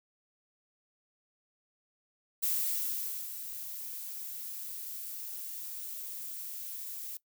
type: noise with ADSR envelope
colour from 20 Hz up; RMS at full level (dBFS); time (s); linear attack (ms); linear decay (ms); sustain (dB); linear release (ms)
violet; -30; 2.42-7.17; 16; 850; -11; 3
effects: noise-tail reverb RT60 0.1 s tail -19 dB re dry